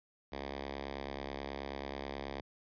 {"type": "tone with notch filter", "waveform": "5% pulse", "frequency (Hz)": 69.3, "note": "C#2", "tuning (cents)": 0, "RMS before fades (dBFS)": -42, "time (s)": [0.32, 2.41], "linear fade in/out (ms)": 5, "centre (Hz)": 140, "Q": 1.2, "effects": ["resampled to 11025 Hz"]}